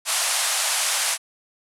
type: band-pass noise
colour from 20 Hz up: white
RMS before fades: -23 dBFS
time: 0.05-1.18 s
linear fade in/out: 50 ms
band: 580 to 11000 Hz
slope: 48 dB/octave
effects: none